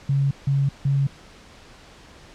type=tone bursts; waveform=sine; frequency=138.59 Hz; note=C#3; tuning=in tune; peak=-17 dBFS; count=3; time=0.09-1.07 s; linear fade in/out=5 ms; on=220 ms; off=160 ms; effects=pink hiss -47 dBFS RMS until 2.34 s + low-pass 6000 Hz 12 dB/octave